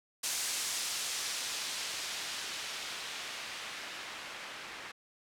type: noise with low-pass filter sweep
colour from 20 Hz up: blue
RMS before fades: -39 dBFS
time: 0.23-4.92 s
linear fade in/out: 10 ms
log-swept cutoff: 7700 to 1900 Hz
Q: 0.75
effects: none